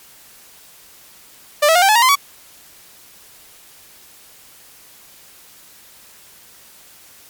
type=tone with pitch steps; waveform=sawtooth; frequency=592 / 649.3 / 712.2 / 781.1 / 856.8 / 939.7 / 1030.7 / 1130.5 Hz; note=D5 / E5 / F5 / G5 / A5 / A#5 / C6 / C#6; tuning=+14 / -26 / +34 / -6 / -46 / +14 / -26 / +34 cents; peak=-6 dBFS; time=1.62-2.156 s; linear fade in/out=10 ms; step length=67 ms; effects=white hiss -45 dBFS RMS until 7.29 s + MP3 96 kbps